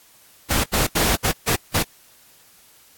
pink noise bursts at uneven times, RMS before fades -19 dBFS, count 6, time 0.5-0.64 / 0.73-0.87 / 0.95-1.16 / 1.24-1.32 / 1.47-1.56 / 1.74-1.83 s, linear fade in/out 10 ms, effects white hiss -52 dBFS RMS until 2.97 s + AAC 64 kbps

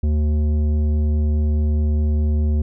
sine tone with tanh clipping, 75.4 Hz, D2, 46 cents sharp, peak -17 dBFS, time 0.03-2.62 s, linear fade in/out 5 ms, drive 11 dB, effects none

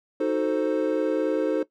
triangle chord, D# diminished seventh, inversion none, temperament equal, 311.1 / 370 / 440 / 523.3 Hz, D#4 / F#4 / A4 / C5, 0 / 0 / 0 / 0 cents, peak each -24 / -28 / -24 / -25 dBFS, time 0.2-1.63 s, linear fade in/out 5 ms, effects noise-tail reverb RT60 0.1 s tail -17 dB re dry

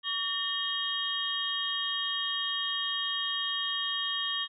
sine tone cluster, 1138 / 1821 / 2902 / 3231 / 3757 Hz, C#6 / A#6 / F#7 / G#7 / A#7, +45 / -41 / -34 / -48 / +13 cents, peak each -39 / -37 / -40 / -31 / -38 dBFS, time 0.03-4.48 s, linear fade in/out 50 ms, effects none

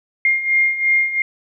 sine beating tone pair, 2120 / 2122.9 Hz, C7 / C7, +22 / +25 cents, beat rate 2.9 Hz, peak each -20 / -15 dBFS, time 0.25-1.22 s, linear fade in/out 2 ms, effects none

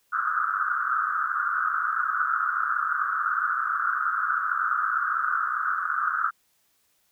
pink band-pass noise, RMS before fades -26 dBFS, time 0.12-6.31 s, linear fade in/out 20 ms, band 1200 to 1500 Hz, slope 96 dB/octave, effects white hiss -68 dBFS RMS until 7.11 s

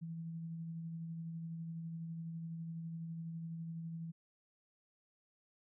sine tone with tremolo, 164.81 Hz, E3, in tune, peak -40 dBFS, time 0.01-4.12 s, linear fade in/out 20 ms, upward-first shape sine, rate 12 Hz, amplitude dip 25%, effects none

